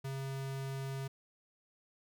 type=tone; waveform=square; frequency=135.3 Hz; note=C#3; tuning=42 cents flat; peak=-38 dBFS; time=0.04-1.08 s; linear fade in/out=10 ms; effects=none